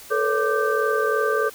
sine tone cluster, 437.7 / 480.8 / 559 / 1185 / 1553 Hz, A4 / B4 / C#5 / D6 / G6, -9 / -46 / +14 / +15 / -17 cents, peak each -22 / -28 / -27 / -25 / -26 dBFS, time 0.1-1.5 s, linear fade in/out 20 ms, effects white hiss -43 dBFS RMS until 1.54 s

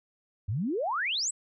sine exponential sweep, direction up, 89 to 8360 Hz, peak -27 dBFS, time 0.48-1.31 s, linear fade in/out 10 ms, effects none

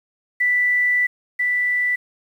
sine tone pair in turn, 1975.5 / 1975.5 Hz, B6 / B6, 0 / 0 cents, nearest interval unison, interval 0 cents, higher neither, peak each -15 / -17 dBFS, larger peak first, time 0.4-1.07 / 1.39-1.96 s, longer first, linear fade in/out 10 ms, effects 8-bit

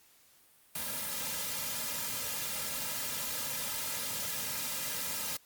white noise with comb filter, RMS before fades -36 dBFS, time 0.75-5.37 s, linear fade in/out 5 ms, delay 2.7 ms, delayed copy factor -0.95, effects white hiss -63 dBFS RMS until 5.45 s + Opus 48 kbps

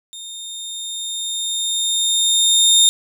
25% pulse tone with level ramp, 3656 Hz, A#7, 34 cents flat, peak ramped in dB -28 to -5 dBFS, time 0.13-2.89 s, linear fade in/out 0 ms, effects none

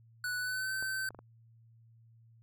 square tone with pitch glide, 1480 to 1539.3 Hz, F#6 to G6, 0 to -32 cents, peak -34 dBFS, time 0.24-1.09 s, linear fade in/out 2 ms, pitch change +68 cents, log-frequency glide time 0.37-0.73 s
clicks, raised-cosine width 1 ms, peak -34 dBFS, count 4, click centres 0.826 / 1.106 / 1.147 / 1.19 s
effects added 114 Hz sine -58 dBFS peak until 2.42 s

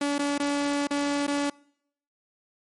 sawtooth tone with dropouts, 286.2 Hz, D4, 45 cents flat, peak -20 dBFS, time 0.01-1.5 s, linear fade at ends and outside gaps 5 ms, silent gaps 0.183-0.191 / 0.38-0.398 / 0.872-0.907 / 1.268-1.278 s, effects noise-tail reverb RT60 0.7 s tail -25 dB re dry + MP3 48 kbps

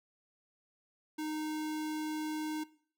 square tone, 308.6 Hz, D#4, 14 cents flat, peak -36 dBFS, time 1.18-2.64 s, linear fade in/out 10 ms, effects noise-tail reverb RT60 0.5 s tail -19 dB re dry

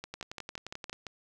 two click trains, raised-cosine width 0.2 ms, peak -22 / -22 dBFS, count 10 / 7, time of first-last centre 0.14-0.929 / 0.04-1.067 s, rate 11.4 / 5.84 Hz, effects none

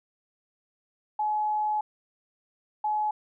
sine tone bursts at uneven times, 849 Hz, G#5, 38 cents sharp, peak -24 dBFS, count 2, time 1.19-1.81 / 2.84-3.11 s, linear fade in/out 5 ms, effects none

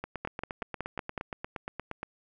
two click trains, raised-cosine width 0.5 ms, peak -20 / -18 dBFS, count 18 / 6, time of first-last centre 0.04-2.031 / 0.25-1.178 s, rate 8.54 / 5.39 Hz, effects none

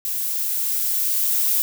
violet noise with level ramp, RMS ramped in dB -25 to -19 dBFS, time 0.05-1.62 s, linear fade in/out 0 ms, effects none

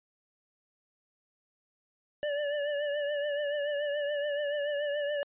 square tone with vibrato, 582 Hz, D5, 16 cents flat, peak -30 dBFS, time 2.23-5.23 s, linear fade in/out 0 ms, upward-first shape triangle, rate 7 Hz, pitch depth 54 cents each way, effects resampled to 8000 Hz

